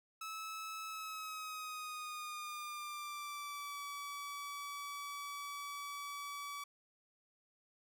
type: tone with pitch glide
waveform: sawtooth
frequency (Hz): 1300 to 1144.9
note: E6 to D6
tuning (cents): -24 to -44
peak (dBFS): -39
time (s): 0.21-6.64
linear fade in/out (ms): 5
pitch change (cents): -220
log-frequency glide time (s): 0.87-3.81
effects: none